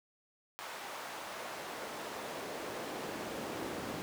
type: noise with high-pass filter sweep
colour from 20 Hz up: brown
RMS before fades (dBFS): -42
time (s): 0.59-4.02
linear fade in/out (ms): 0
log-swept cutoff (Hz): 910 to 280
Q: 0.91
effects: none